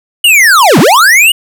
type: linear two-way sweep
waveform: square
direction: down then up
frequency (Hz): 2960 to 127.6 to 2960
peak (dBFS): -3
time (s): 0.24-1.32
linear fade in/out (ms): 5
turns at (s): 0.79
effects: none